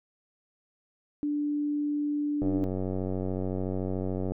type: tone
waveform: sine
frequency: 293.7 Hz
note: D4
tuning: in tune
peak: -26 dBFS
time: 1.23-2.64 s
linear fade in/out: 0 ms
type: click train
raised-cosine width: 2 ms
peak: -19 dBFS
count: 179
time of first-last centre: 2.42-4.32 s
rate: 93.7 Hz
effects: none